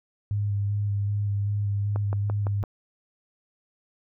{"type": "tone with vibrato", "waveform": "sine", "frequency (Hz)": 101.9, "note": "G#2", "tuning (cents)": -32, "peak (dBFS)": -23, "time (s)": [0.31, 2.63], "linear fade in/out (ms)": 0, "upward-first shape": "square", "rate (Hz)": 2.6, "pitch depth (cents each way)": 15}
{"type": "click train", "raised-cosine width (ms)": 1, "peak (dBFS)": -19, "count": 5, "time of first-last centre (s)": [1.96, 2.638], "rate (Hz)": 5.9}
{"effects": []}